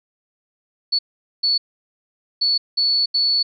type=tone bursts at uneven times; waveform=sine; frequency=4435 Hz; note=C#8; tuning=in tune; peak=-15 dBFS; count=5; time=0.92-0.99 / 1.43-1.58 / 2.41-2.58 / 2.77-3.06 / 3.14-3.43 s; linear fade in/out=10 ms; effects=none